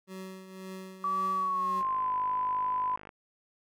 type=tone with tremolo; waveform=25% pulse; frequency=188.6 Hz; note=F#3; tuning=33 cents sharp; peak=-35 dBFS; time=0.07-1.84 s; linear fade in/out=50 ms; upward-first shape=triangle; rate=1.9 Hz; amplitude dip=65%
type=tone with pitch glide; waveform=sine; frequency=1149 to 1006.1 Hz; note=D6 to B5; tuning=-38 to +32 cents; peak=-27 dBFS; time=1.04-2.96 s; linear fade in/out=2 ms; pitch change=-230 cents; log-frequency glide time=1.32-2.14 s
type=click train; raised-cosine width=0.5 ms; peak=-31 dBFS; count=67; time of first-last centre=1.81-3.092 s; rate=51.5 Hz
effects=none